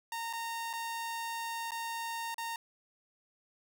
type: tone with dropouts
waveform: sawtooth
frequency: 921 Hz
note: A#5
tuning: 21 cents flat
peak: -32 dBFS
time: 0.12-2.56 s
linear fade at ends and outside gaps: 2 ms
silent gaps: 0.329-0.334 / 0.731-0.735 / 1.708-1.718 / 2.344-2.381 s
effects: none